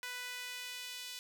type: tone with high-pass filter sweep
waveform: sawtooth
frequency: 495.6 Hz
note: B4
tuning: 6 cents sharp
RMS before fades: -44 dBFS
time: 0.03-1.19 s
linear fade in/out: 0 ms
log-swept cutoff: 1700 to 3400 Hz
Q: 1.4
effects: none